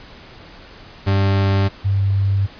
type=tone pair in turn; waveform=40% pulse / sine; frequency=98 / 98.35 Hz; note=G2 / G2; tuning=0 / +6 cents; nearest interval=unison; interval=6 cents; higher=second; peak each=-13 / -14 dBFS; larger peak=first; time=1.06-1.69 / 1.84-2.47 s; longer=neither; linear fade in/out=20 ms; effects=pink hiss -41 dBFS RMS until 2.59 s + resampled to 11025 Hz